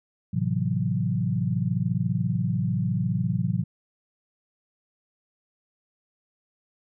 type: chord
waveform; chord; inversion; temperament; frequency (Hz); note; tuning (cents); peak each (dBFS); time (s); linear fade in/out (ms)
sine; F# half-diminished seventh; first; equal; 110 / 130.81 / 164.81 / 185; A2 / C3 / E3 / F#3; 0 / 0 / 0 / 0; -28; 0.33-3.64; 10
effects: none